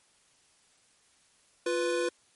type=tone pair together; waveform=square; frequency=350 / 495 Hz; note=F4 / B4; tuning=+4 / +4 cents; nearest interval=tritone; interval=600 cents; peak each=-31 / -30 dBFS; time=1.66-2.09 s; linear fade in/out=5 ms; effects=white hiss -65 dBFS RMS until 2.35 s + MP3 48 kbps